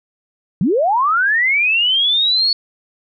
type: linear sweep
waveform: sine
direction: up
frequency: 146.83 to 4435 Hz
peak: -12 dBFS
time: 0.61-2.53 s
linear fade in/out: 2 ms
effects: none